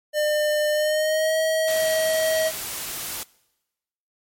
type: tone with pitch glide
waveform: square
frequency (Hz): 602 to 637.4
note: D5 to D#5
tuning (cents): +43 to +42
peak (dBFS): -20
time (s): 0.13-2.52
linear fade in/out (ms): 50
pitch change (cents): +99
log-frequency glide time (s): 0.71-1.36
type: noise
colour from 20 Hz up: white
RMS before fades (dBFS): -31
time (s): 1.68-3.23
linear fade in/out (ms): 0
effects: noise-tail reverb RT60 1.0 s tail -23 dB re dry + MP3 64 kbps